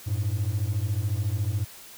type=beating tone pair; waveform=triangle; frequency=96 / 110 Hz; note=G2 / A2; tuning=-36 / 0 cents; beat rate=14 Hz; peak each=-24 dBFS; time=0.06-1.65 s; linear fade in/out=20 ms; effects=tanh soft clip ceiling -18 dBFS + white hiss -46 dBFS RMS until 1.97 s